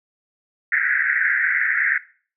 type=band-pass noise; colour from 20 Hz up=pink; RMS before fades=-20 dBFS; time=0.72-1.98 s; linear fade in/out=5 ms; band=1500 to 2100 Hz; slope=96 dB/octave; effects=noise-tail reverb RT60 0.4 s tail -17 dB re dry